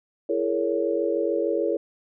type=chord; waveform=sine; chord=A# half-diminished seventh; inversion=second; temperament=just; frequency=335.6 / 419.5 / 466.2 / 559.4 Hz; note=E4 / G#4 / A#4 / C#5; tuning=+31 / +17 / 0 / +16 cents; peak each=-27 dBFS; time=0.29-1.77 s; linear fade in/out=5 ms; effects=none